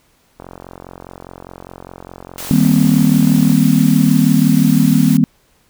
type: click train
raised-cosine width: 1 ms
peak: -18 dBFS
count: 141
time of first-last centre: 0.4-3.518 s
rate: 44.9 Hz
type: high-pass noise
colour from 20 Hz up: white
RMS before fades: -28 dBFS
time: 2.38-5.17 s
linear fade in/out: 0 ms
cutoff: 300 Hz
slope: 96 dB/octave
type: chord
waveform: sine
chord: C minor seventh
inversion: first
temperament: just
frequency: 156.98 / 196.22 / 235.5 / 261.6 Hz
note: Eb3 / G3 / Bb3 / C4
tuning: +16 / +2 / +18 / 0 cents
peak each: -14 dBFS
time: 2.51-5.24 s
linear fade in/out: 0 ms
effects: pink hiss -56 dBFS RMS until 5.69 s